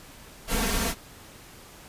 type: noise with comb filter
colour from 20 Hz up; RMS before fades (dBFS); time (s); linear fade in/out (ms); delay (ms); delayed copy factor
pink; -26; 0.47-0.95; 50; 4.4; +0.95
effects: pink hiss -48 dBFS RMS until 1.88 s + resampled to 32000 Hz